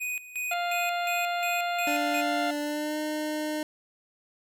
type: tone with tremolo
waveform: square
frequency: 2489 Hz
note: D#7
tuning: in tune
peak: -30 dBFS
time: 0-2.22 s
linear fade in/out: 20 ms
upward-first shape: square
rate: 2.8 Hz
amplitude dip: 80%
type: harmonic tone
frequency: 698.5 Hz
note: F5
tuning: in tune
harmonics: 1 / 2 / 3 / 4 / 5 / 6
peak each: -28 / -34 / -38 / -40 / -42 / -44 dBFS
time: 0.51-2.51 s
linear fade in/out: 5 ms
type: tone with pitch glide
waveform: 25% pulse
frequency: 293.7 to 305.1 Hz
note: D4 to D#4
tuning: 0 to -34 cents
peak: -25 dBFS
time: 1.87-3.63 s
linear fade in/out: 2 ms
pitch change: +66 cents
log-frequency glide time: 2.6-2.98 s
effects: none